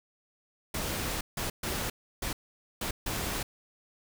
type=noise bursts at uneven times; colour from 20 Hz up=pink; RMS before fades=-33 dBFS; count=6; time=0.74-1.21 / 1.37-1.5 / 1.63-1.9 / 2.22-2.33 / 2.81-2.91 / 3.06-3.43 s; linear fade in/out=5 ms; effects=none